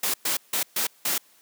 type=noise bursts at uneven times; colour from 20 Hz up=white; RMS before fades=-25 dBFS; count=5; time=0.03-0.14 / 0.25-0.37 / 0.53-0.63 / 0.76-0.87 / 1.05-1.18 s; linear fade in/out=5 ms; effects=white hiss -58 dBFS RMS until 1.41 s + high-pass 200 Hz 12 dB/octave